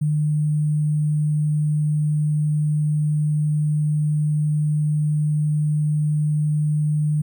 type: tone with sample-and-hold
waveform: sine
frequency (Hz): 151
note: D3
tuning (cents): +48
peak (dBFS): -17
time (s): 0.01-7.22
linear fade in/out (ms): 10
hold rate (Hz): 8820
effects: none